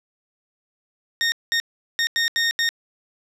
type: tone bursts at uneven times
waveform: 20% pulse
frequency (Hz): 1845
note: A#6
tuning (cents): -18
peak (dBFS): -13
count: 6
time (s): 1.21-1.32 / 1.52-1.6 / 1.99-2.07 / 2.16-2.28 / 2.36-2.51 / 2.59-2.69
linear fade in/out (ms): 0
effects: low-pass 9000 Hz 12 dB/octave